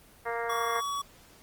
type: harmonic tone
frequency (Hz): 233.1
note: A#3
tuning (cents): 0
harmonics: 2 / 3 / 4 / 5 / 6 / 7 / 8 / 9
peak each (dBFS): -34 / -36 / -37 / -38 / -39 / -39 / -40 / -41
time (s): 0.25-0.81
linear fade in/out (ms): 20
type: tone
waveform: square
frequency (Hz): 1131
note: C#6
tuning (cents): +34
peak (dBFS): -31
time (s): 0.49-1.02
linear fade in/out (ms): 10
effects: pink hiss -56 dBFS RMS until 1.42 s + Opus 24 kbps